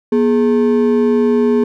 triangle ring-modulated tone, 329.7 Hz, E4, in tune, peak -5 dBFS, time 0.12-1.64 s, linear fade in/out 5 ms, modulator 89 Hz, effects none

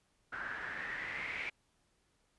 white noise with low-pass filter sweep, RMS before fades -41 dBFS, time 0.32-1.5 s, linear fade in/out 10 ms, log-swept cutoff 1500 to 2300 Hz, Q 7.4, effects pink hiss -75 dBFS RMS until 2.38 s + resampled to 24000 Hz

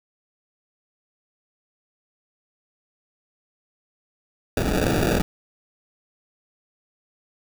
blue noise with sample-and-hold, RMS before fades -21 dBFS, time 4.57-5.22 s, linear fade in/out 2 ms, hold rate 1050 Hz, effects none

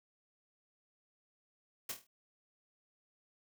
white noise with echo, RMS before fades -39 dBFS, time 1.89-1.92 s, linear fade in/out 5 ms, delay 25 ms, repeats 6, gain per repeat -6 dB, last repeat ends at 2.07 s, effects none

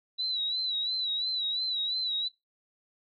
sine tone with vibrato, 3938 Hz, B7, 6 cents flat, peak -28 dBFS, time 0.18-2.29 s, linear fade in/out 20 ms, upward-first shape sine, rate 2.9 Hz, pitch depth 68 cents each way, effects noise-tail reverb RT60 0.2 s tail -20 dB re dry

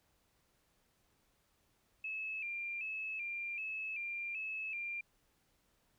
sine tone with vibrato, 2489 Hz, D#7, in tune, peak -38 dBFS, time 2.04-5.01 s, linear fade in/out 5 ms, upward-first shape square, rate 1.3 Hz, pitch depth 73 cents each way, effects pink hiss -75 dBFS RMS until 5.98 s

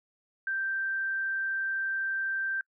sine tone, 1568 Hz, G6, in tune, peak -28 dBFS, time 0.47-2.61 s, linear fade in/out 2 ms, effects noise-tail reverb RT60 0.1 s tail -26 dB re dry

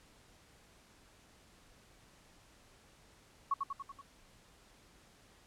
sine tone with echo, 1108.7 Hz, C#6, in tune, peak -28 dBFS, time 3.51-3.54 s, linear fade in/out 5 ms, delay 95 ms, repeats 5, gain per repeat -4 dB, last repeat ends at 4.015 s, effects pink hiss -63 dBFS RMS until 5.46 s + low-pass 10000 Hz 12 dB/octave

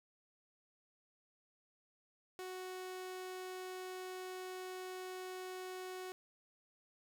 sawtooth tone, 370 Hz, F#4, in tune, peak -40 dBFS, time 2.39-6.12 s, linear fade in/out 0 ms, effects 11-bit

